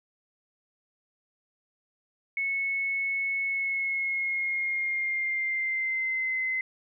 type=tone with pitch glide; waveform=sine; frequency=2200 to 2053 Hz; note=C#7 to C7; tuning=-14 to -33 cents; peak=-26 dBFS; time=2.37-6.61 s; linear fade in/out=2 ms; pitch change=-119 cents; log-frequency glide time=3.45-6.38 s; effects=none